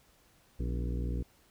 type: harmonic tone with a mistuned harmonic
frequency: 60 Hz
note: B1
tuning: 49 cents flat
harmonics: 1 / 2 / 3 / 4 / 5 / 6 / 7 / 8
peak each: -32 / -38 / -42 / -44 / -46 / -48 / -49 / -50 dBFS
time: 0.59-1.23 s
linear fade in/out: 10 ms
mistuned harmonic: 4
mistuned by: +110 cents
effects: pink hiss -65 dBFS RMS until 1.5 s